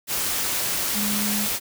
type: tone in noise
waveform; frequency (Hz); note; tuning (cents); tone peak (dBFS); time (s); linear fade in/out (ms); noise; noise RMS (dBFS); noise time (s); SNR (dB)
sine; 207.7; G#3; 0; -26; 0.93-1.49; 50; white; -25; 0.07-1.6; -4
effects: none